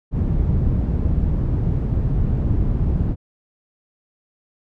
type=low-pass noise; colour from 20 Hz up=white; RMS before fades=-19 dBFS; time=0.11-3.16 s; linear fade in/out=50 ms; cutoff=110 Hz; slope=12 dB/octave; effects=none